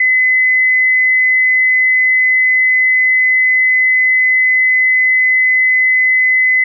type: tone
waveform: sine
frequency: 2026 Hz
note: B6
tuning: 44 cents sharp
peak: -8 dBFS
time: 0-6.64 s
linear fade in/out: 5 ms
effects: none